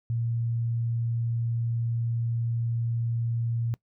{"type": "tone", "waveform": "sine", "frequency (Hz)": 116.54, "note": "A#2", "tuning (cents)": 0, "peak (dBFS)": -25, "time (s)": [0.1, 3.74], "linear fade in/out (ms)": 0, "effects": ["noise-tail reverb RT60 0.1 s tail -22 dB re dry"]}